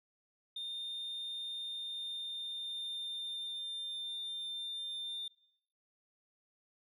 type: tone with pitch glide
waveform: sine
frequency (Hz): 3630 to 3599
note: A#7 to A7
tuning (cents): -47 to +38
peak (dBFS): -36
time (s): 0.56-5.28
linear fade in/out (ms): 5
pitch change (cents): -15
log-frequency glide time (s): 1.59-3.81
effects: noise-tail reverb RT60 0.7 s tail -20 dB re dry + tanh soft clip ceiling -37 dBFS